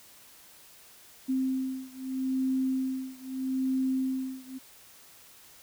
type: beating tone pair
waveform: sine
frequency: 261.6 / 262.39 Hz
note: C4 / C4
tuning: 0 / +5 cents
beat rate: 0.79 Hz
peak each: -30 / -31 dBFS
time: 1.28-4.59 s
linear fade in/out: 20 ms
effects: white hiss -54 dBFS RMS until 5.62 s